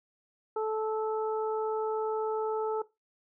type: harmonic tone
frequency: 436.3 Hz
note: A4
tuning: 15 cents flat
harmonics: 1 / 2 / 3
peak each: -29 / -35 / -39 dBFS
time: 0.56-2.82 s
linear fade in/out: 5 ms
effects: noise-tail reverb RT60 0.2 s tail -17 dB re dry